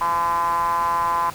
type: tone with band-pass filter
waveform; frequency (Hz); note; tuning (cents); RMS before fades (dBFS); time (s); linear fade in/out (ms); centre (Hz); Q
5% pulse; 170; F3; -46; -21; 0.01-1.3; 2; 990; 9.5
effects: pink hiss -39 dBFS RMS until 1.34 s